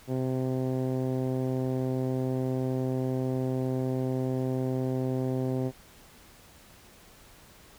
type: tone with low-pass filter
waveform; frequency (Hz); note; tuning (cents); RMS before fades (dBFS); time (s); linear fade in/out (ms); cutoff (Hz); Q
10% pulse; 129.5; C3; -17; -29; 0.07-5.72; 50; 440; 0.65
effects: pink hiss -54 dBFS RMS until 7.78 s